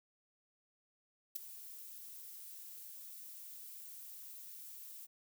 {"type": "noise with ADSR envelope", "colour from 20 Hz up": "violet", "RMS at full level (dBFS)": -36, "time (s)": [1.35, 5.07], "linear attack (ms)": 12, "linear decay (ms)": 5, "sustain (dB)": -15, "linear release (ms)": 25, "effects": []}